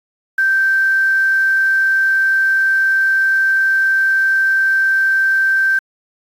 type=tone with quantisation; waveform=sine; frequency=1563 Hz; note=G6; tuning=6 cents flat; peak=-11 dBFS; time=0.38-5.79 s; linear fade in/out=5 ms; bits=6; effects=AAC 48 kbps